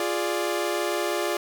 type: chord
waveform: sawtooth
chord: D diminished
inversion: first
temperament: equal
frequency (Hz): 349.2 / 415.3 / 587.3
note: F4 / Ab4 / D5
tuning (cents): 0 / 0 / 0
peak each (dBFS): -24 / -26 / -25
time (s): 0-1.37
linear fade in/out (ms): 2
effects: none